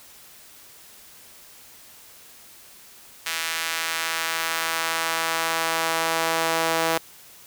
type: tone with high-pass filter sweep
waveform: sawtooth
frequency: 163.6 Hz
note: E3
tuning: 13 cents flat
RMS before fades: -25 dBFS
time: 3.26-6.98 s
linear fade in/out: 5 ms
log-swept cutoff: 2000 to 580 Hz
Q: 0.94
effects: white hiss -48 dBFS RMS until 7.46 s